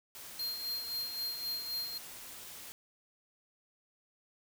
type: noise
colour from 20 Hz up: white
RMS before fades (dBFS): -48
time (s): 0.15-2.72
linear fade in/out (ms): 0
type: tone with tremolo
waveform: square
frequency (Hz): 4200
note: C8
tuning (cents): +6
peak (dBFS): -34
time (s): 0.39-1.98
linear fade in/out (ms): 5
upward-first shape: sine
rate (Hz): 3.8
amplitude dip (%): 55
effects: none